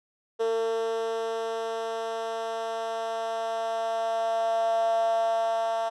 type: tone with high-pass filter sweep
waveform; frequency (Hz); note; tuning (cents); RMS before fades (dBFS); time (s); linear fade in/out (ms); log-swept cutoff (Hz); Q
10% pulse; 226.2; A3; +48; -28; 0.39-5.9; 20; 470 to 730; 9.2
effects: low-pass 7000 Hz 12 dB/octave